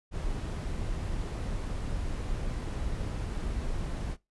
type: noise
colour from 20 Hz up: brown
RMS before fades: -33 dBFS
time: 0.11-4.17 s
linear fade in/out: 50 ms
effects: noise-tail reverb RT60 0.2 s tail -20 dB re dry + resampled to 24000 Hz